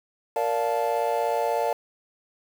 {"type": "chord", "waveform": "triangle", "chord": "Bb major seventh", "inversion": "none", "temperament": "just", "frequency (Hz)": [466.2, 582.7, 699.2, 874.1], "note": ["Bb4", "D5", "F5", "A5"], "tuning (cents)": [0, -14, 2, -12], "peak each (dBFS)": -26, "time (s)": [0.36, 1.73], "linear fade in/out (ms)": 2, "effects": ["7-bit"]}